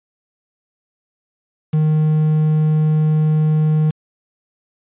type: tone with quantisation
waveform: triangle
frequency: 154.6 Hz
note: D#3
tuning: 11 cents flat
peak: -10 dBFS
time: 1.73-3.91 s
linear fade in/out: 10 ms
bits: 6
effects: resampled to 8000 Hz